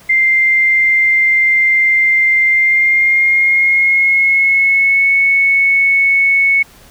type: tone with pitch glide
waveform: sine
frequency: 2093 to 2209 Hz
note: C7 to C#7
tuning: 0 to -7 cents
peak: -8 dBFS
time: 0.09-6.63 s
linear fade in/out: 10 ms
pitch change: +93 cents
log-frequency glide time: 2.47-5.09 s
effects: pink hiss -43 dBFS RMS until 6.9 s